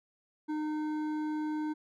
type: tone with hard clipping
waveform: triangle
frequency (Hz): 305.9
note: D#4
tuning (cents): -29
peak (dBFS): -33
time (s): 0.48-1.74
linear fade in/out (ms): 20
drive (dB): 13
effects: none